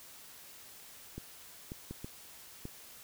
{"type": "clicks", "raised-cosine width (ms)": 3, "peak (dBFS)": -28, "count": 5, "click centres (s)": [1.18, 1.719, 1.91, 2.045, 2.654], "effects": ["white hiss -53 dBFS RMS until 3.03 s"]}